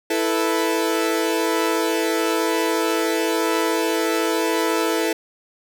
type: chord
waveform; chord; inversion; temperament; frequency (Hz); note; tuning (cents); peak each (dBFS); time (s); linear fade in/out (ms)
sawtooth; E suspended fourth; none; equal; 329.6 / 440 / 493.9; E4 / A4 / B4; 0 / 0 / 0; -18 / -19 / -22; 0.1-5.13; 5
effects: none